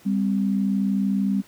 sine tone pair together, 198.3 / 258.3 Hz, G3 / C4, +20 / -22 cents, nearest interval perfect fourth, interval 458 cents, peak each -20 / -26 dBFS, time 0.05-1.42 s, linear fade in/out 20 ms, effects pink hiss -52 dBFS RMS until 1.47 s + high-pass 80 Hz 12 dB/octave

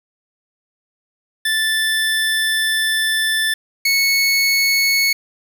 25% pulse tone pair in turn, 1760 / 2204 Hz, A6 / C#7, 0 / -11 cents, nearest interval major third, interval 389 cents, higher second, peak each -12 / -10 dBFS, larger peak second, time 1.45-3.54 / 3.85-5.13 s, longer first, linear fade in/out 5 ms, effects 7-bit

